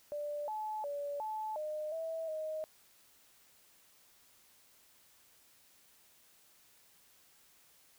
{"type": "tone with pitch steps", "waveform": "sine", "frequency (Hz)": [588, 860, 574, 866, 611, 650, 625], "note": ["D5", "A5", "D5", "A5", "D#5", "E5", "D#5"], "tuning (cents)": [2, -40, -40, -28, -32, -24, 8], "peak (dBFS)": -36, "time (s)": [0.12, 2.64], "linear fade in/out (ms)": 0, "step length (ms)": 360, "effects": ["white hiss -65 dBFS RMS until 7.98 s"]}